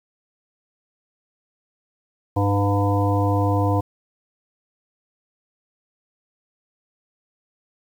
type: harmonic tone with a mistuned harmonic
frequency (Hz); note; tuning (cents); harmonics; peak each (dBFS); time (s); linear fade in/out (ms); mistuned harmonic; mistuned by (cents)
100; G2; +35; 1 / 3 / 5 / 7 / 9 / 10; -19 / -24 / -26 / -27 / -29 / -29; 2.36-3.81; 10; 7; +31
effects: 8-bit